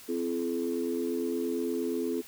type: tone cluster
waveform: sine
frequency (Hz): 259.6 / 339.1 / 427.7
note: C4 / E4 / A4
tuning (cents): -13 / +49 / -49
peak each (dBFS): -32 / -32 / -32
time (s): 0.08-2.22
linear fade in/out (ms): 20
effects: tanh soft clip ceiling -20 dBFS + white hiss -50 dBFS RMS until 2.27 s